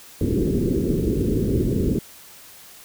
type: low-pass noise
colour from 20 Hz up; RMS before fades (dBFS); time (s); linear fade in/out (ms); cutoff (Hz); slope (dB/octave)
white; -21; 0.21-1.99; 2; 420; 48
effects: white hiss -45 dBFS RMS until 2.84 s